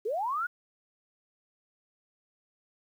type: linear sweep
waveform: sine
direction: up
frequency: 387.6 to 1480 Hz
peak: -28 dBFS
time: 0.05-0.47 s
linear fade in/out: 10 ms
effects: 10-bit